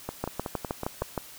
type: two click trains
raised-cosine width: 1 ms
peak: -14 / -17 dBFS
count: 7 / 6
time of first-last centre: 0.24-1.177 / 0.09-1.019 s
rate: 6.4 / 5.38 Hz
effects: white hiss -47 dBFS RMS until 1.38 s